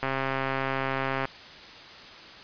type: click train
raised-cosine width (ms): 0.5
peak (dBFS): -13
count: 165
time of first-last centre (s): 0.03-1.254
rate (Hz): 134
effects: white hiss -45 dBFS RMS until 2.43 s + resampled to 11025 Hz